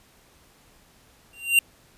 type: tone with exponential growth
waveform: square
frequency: 2771 Hz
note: F7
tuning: 14 cents flat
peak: -12 dBFS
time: 1.33-1.59 s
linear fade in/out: 2 ms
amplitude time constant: 55 ms
effects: pink hiss -57 dBFS RMS until 1.97 s + resampled to 32000 Hz